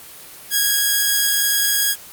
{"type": "tone", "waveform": "5% pulse", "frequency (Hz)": 1649, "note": "G#6", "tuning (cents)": -13, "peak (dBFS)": -4, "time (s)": [0.5, 1.96], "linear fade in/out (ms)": 50, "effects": ["white hiss -39 dBFS RMS until 2.12 s", "Opus 24 kbps"]}